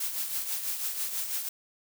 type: noise with tremolo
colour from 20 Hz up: blue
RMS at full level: -30 dBFS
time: 0-1.49 s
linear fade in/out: 5 ms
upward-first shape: triangle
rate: 6.1 Hz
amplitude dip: 60%
effects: none